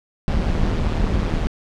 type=noise with amplitude modulation; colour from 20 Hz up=brown; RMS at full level=-17 dBFS; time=0.28-1.47 s; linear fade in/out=0 ms; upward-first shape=sine; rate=159 Hz; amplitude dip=60%; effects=low-pass 5000 Hz 12 dB/octave